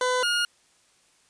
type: tone pair in turn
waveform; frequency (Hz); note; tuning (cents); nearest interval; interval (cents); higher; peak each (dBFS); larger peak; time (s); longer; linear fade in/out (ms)
20% pulse; 503 / 1428.1; B4 / F6; +32 / +38; octave + tritone; 1806; second; -17 / -17; neither; 0.01-0.23 / 0.23-0.45; neither; 2
effects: white hiss -62 dBFS RMS until 1.29 s + resampled to 22050 Hz